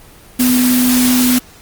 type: tone in noise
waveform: sine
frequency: 250.1 Hz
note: B3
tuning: 22 cents sharp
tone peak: -10 dBFS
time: 0.39-1.39 s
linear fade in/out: 10 ms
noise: white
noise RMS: -17 dBFS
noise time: 0.39-1.39 s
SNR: +4 dB
effects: pink hiss -41 dBFS RMS until 1.61 s + Opus 24 kbps